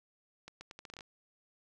accelerating click train, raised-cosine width 0.2 ms, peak -30 dBFS, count 10, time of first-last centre 0.48-1.008 s, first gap 130 ms, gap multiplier 0.78, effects none

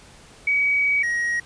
sine / triangle tone pair in turn, 2268 / 1891.2 Hz, C#7 / A#6, +39 / +24 cents, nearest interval minor third, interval 315 cents, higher first, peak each -17 / -19 dBFS, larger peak first, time 0.47-1.03 / 1.03-1.4 s, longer first, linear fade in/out 5 ms, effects pink hiss -48 dBFS RMS until 1.45 s + resampled to 22050 Hz

